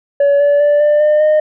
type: tone with pitch steps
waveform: sine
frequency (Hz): 567 / 575.9 / 585 / 594.2 / 603.5 / 613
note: C#5 / D5 / D5 / D5 / D5 / D#5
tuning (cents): +39 / -34 / -7 / +20 / +47 / -26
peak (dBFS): -5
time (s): 0.2-1.4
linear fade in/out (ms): 5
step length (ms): 200
effects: tanh soft clip ceiling -7 dBFS